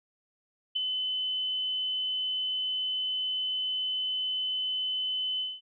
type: tone with ADSR envelope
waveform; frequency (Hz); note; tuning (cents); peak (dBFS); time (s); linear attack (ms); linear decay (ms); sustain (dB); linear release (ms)
sine; 3029; F#7; +40; -24; 0.75-5.61; 14; 10; -4; 210
effects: none